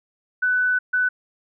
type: tone bursts at uneven times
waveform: sine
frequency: 1496 Hz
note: F#6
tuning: 19 cents sharp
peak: -17 dBFS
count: 2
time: 0.42-0.79 / 0.93-1.09 s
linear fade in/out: 10 ms
effects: none